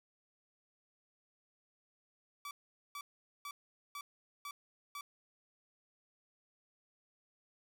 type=tone bursts; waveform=sawtooth; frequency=1152 Hz; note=D6; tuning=34 cents flat; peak=-39 dBFS; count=6; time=2.45-5.01 s; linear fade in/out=2 ms; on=60 ms; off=440 ms; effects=none